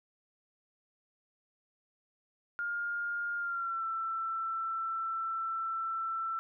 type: tone with pitch glide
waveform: sine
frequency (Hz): 1412 to 1335.8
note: F6 to E6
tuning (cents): +19 to +23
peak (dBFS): -32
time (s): 2.59-6.39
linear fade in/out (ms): 0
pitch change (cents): -96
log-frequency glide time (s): 3.37-3.84
effects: none